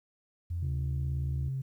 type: tone with pitch glide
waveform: sine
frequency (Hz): 86.1 to 75.39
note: F2 to D2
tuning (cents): -24 to +46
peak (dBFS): -30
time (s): 0.5-1.49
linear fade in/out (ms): 10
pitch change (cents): -230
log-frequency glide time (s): 0.63-0.7
type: tone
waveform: sine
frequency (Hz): 133.3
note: C3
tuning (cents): +33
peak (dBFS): -30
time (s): 0.62-1.62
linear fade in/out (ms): 10
effects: tanh soft clip ceiling -25 dBFS + 11-bit